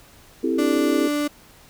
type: chord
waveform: sine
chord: A minor seventh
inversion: first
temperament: equal with one note detuned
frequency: 261.6 / 329.6 / 393.4 / 440 Hz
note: C4 / E4 / G4 / A4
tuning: 0 / 0 / +6 / 0 cents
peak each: -24 / -23 / -26 / -27 dBFS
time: 0.43-1.08 s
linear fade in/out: 10 ms
type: tone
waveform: 35% pulse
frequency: 293.7 Hz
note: D4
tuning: in tune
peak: -19 dBFS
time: 0.58-1.28 s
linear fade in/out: 10 ms
effects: pink hiss -50 dBFS RMS until 1.69 s